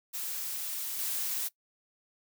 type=noise with level steps; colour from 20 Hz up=blue; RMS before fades=-36 / -33 dBFS; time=0.13-1.49 s; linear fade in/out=20 ms; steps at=0.99 s; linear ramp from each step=2 ms; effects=noise-tail reverb RT60 0.1 s tail -20 dB re dry